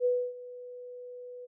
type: tone with ADSR envelope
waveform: sine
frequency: 493.9 Hz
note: B4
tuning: in tune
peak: -22 dBFS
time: 0-1.47 s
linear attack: 51 ms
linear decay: 280 ms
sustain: -19 dB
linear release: 27 ms
effects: none